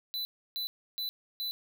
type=tone bursts; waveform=square; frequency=3994 Hz; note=B7; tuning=19 cents sharp; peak=-33 dBFS; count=4; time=0.14-1.51 s; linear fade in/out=0 ms; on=110 ms; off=310 ms; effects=none